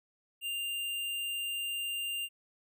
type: tone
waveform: square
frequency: 2794 Hz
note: F7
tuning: in tune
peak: -34 dBFS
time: 0.41-2.29 s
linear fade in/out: 50 ms
effects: none